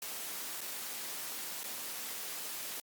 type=noise with dropouts; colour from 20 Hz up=white; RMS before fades=-41 dBFS; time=0.02-2.8 s; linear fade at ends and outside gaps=2 ms; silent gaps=0.608-0.613 / 1.634-1.64 s; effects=high-pass 200 Hz 12 dB/octave + Opus 48 kbps